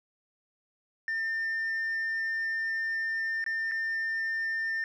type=tone with dropouts; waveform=sine; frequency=1802 Hz; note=A6; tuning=41 cents sharp; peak=-26 dBFS; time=1.08-4.84 s; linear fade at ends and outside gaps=1 ms; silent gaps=3.441-3.463 / 3.713-3.718 s; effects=tanh soft clip ceiling -27 dBFS + 11-bit